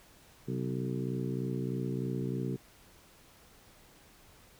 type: harmonic tone with a mistuned harmonic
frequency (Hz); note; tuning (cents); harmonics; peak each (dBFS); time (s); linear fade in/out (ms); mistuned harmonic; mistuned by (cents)
63.2; B1; +41; 2 / 3 / 4 / 5 / 6 / 7; -35 / -38 / -39 / -42 / -40 / -44; 0.47-2.57; 20; 2; +88
effects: pink hiss -59 dBFS RMS until 4.59 s